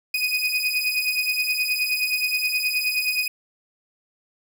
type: beating tone pair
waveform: 30% pulse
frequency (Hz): 2489 / 2498.5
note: D#7 / D#7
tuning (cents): 0 / +7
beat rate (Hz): 9.5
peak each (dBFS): -23 / -21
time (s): 0.14-3.28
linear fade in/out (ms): 5
effects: none